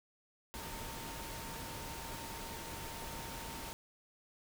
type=tone in noise; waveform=sine; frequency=913 Hz; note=A#5; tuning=36 cents flat; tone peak=-50 dBFS; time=0.54-3.73 s; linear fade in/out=0 ms; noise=pink; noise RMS=-45 dBFS; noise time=0.54-3.73 s; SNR=-8 dB; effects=none